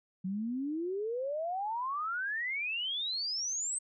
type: exponential sweep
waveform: sine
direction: up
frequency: 181.1 to 8372 Hz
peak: -32 dBFS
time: 0.24-3.79 s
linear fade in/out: 10 ms
effects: none